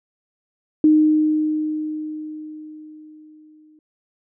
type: tone with exponential decay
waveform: sine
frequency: 307.9 Hz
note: D#4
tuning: 18 cents flat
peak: -9 dBFS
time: 0.84-3.79 s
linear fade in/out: 2 ms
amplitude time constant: 640 ms
effects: none